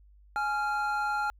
triangle tone pair together, 837 / 1387.2 Hz, G#5 / F6, +13 / -12 cents, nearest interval major sixth, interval 875 cents, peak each -28 dBFS, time 0.36-1.3 s, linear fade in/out 0 ms, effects added 50 Hz sine -54 dBFS peak until 1.39 s

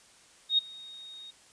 sine tone with ADSR envelope, 3729 Hz, A#7, in tune, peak -19 dBFS, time 0.49-1.31 s, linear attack 92 ms, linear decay 12 ms, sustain -24 dB, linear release 10 ms, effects white hiss -58 dBFS RMS until 1.52 s + resampled to 22050 Hz

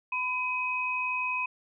sine tone pair together, 1002.4 / 2526 Hz, B5 / D#7, +25 / +26 cents, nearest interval octave + major third, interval 1601 cents, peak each -32 / -29 dBFS, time 0.12-1.46 s, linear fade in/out 5 ms, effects none

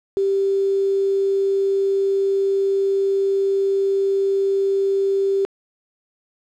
sine tone with quantisation, 392 Hz, G4, in tune, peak -16 dBFS, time 0.17-5.45 s, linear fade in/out 0 ms, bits 6, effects low-pass 4000 Hz 12 dB/octave

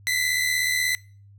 sawtooth tone pair together, 1975.5 / 2052 Hz, B6 / C7, 0 / -34 cents, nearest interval minor second, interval 66 cents, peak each -21 dBFS, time 0.07-0.95 s, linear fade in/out 0 ms, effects noise-tail reverb RT60 0.4 s tail -22 dB re dry + added 100 Hz sine -47 dBFS peak until 1.38 s

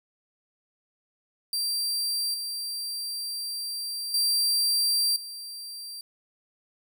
sawtooth tone with level steps, 4710 Hz, D8, 4 cents sharp, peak -23 / -28 / -19 / -34 dBFS, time 1.53-6.01 s, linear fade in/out 2 ms, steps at 2.34 / 4.14 / 5.16 s, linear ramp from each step 2 ms, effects none

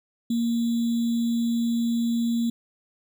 sine tone with sample-and-hold, 233.1 Hz, A#3, in tune, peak -21 dBFS, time 0.3-2.5 s, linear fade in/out 5 ms, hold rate 3675 Hz, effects none

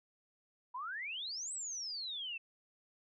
sine exponential two-way sweep, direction up then down, 950 to 8180 to 2607 Hz, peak -39 dBFS, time 0.74-2.38 s, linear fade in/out 10 ms, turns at 1.53 s, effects none

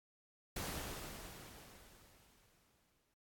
pink noise with exponential decay, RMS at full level -41 dBFS, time 0.56-3.14 s, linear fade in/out 5 ms, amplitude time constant 560 ms, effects AAC 64 kbps

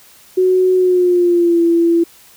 sine tone with pitch glide, 370 to 337.3 Hz, F#4 to E4, 0 to +40 cents, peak -9 dBFS, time 0.37-2.04 s, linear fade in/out 10 ms, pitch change -160 cents, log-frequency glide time 0.75-1.62 s, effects white hiss -45 dBFS RMS until 2.36 s

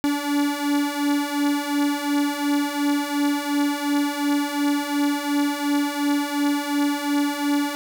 45% pulse beating tone pair, 286.6 / 289.4 Hz, D4 / D4, -42 / -25 cents, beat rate 2.8 Hz, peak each -25 / -22 dBFS, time 0.04-7.75 s, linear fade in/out 0 ms, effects none

